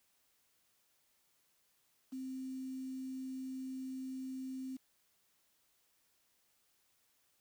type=tone with quantisation; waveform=sine; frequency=261.6 Hz; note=C4; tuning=in tune; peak=-40 dBFS; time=2.12-4.77 s; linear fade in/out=10 ms; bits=10; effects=white hiss -75 dBFS RMS until 7.4 s